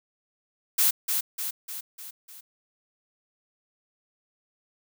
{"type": "noise with echo", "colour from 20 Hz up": "blue", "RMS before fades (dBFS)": -21, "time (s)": [0.78, 0.91], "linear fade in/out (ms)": 10, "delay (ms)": 300, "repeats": 5, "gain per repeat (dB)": -5, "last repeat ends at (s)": 2.41, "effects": []}